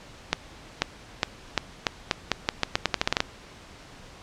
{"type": "accelerating click train", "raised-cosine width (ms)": 0.2, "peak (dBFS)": -3, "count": 17, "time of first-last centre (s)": [0.33, 3.204], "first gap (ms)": 490, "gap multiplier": 0.84, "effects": ["pink hiss -47 dBFS RMS until 4.22 s", "low-pass 6000 Hz 12 dB/octave"]}